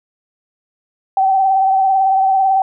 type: tone with vibrato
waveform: sine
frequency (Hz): 770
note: G5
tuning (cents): -31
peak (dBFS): -10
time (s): 1.17-2.62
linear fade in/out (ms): 2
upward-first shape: triangle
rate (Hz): 18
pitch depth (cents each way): 39
effects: none